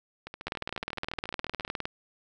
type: two click trains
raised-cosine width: 0.3 ms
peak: -15 / -23 dBFS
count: 28 / 21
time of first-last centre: 0.47-1.855 / 0.27-1.678 s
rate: 19.5 / 14.2 Hz
effects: none